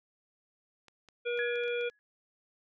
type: clicks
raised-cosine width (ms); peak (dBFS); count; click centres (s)
0.2; -37; 8; 0.883 / 1.087 / 1.375 / 1.557 / 1.637 / 1.68 / 1.811 / 1.899
type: harmonic tone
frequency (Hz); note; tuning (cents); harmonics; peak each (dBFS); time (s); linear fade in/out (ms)
480; B4; -49; 1 / 3 / 5 / 7; -31 / -40 / -38 / -45; 1.25-1.9; 20
type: tone with exponential decay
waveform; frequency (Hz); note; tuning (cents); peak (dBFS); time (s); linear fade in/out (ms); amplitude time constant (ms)
sine; 1681; G#6; +20; -31; 1.39-1.99; 0; 130
effects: none